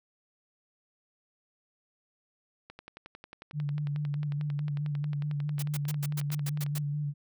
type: click train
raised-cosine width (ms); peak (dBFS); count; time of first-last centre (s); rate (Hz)
0.3; -29; 45; 2.7-6.664; 11.1
type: tone with vibrato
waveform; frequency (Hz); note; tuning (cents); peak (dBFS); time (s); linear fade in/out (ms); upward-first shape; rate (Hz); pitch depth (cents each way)
sine; 146.4; D3; -5; -29; 3.53-7.14; 50; square; 4.7; 25
type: noise bursts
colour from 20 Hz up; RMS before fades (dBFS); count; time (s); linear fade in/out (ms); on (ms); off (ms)
white; -38; 9; 5.59-6.785; 5; 35; 110
effects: none